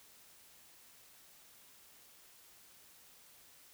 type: silence
effects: white hiss -61 dBFS RMS until 3.73 s